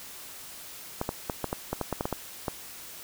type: clicks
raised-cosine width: 1 ms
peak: -14 dBFS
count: 12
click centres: 1.014 / 1.091 / 1.298 / 1.443 / 1.529 / 1.73 / 1.813 / 1.927 / 2.009 / 2.055 / 2.127 / 2.482 s
effects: white hiss -44 dBFS RMS until 3.03 s